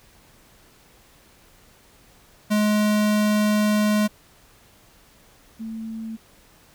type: tone pair in turn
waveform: square / sine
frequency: 210.6 / 223.1 Hz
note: G#3 / A3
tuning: +24 / +24 cents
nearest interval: minor second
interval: 100 cents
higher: second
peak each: -18 / -29 dBFS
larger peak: first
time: 2.5-4.08 / 5.59-6.17 s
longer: first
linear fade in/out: 20 ms
effects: pink hiss -54 dBFS RMS until 6.74 s